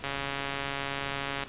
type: click train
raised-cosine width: 0.3 ms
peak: -16 dBFS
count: 195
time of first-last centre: 0.04-1.436 s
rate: 139 Hz
effects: pink hiss -45 dBFS RMS until 1.48 s + resampled to 8000 Hz